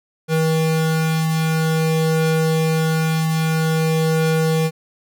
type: tone pair together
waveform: square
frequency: 160 / 479.5 Hz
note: D#3 / A#4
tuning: +49 / +49 cents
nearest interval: octave + perfect fifth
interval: 1900 cents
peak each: -17 / -25 dBFS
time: 0.28-4.71 s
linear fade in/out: 50 ms
effects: none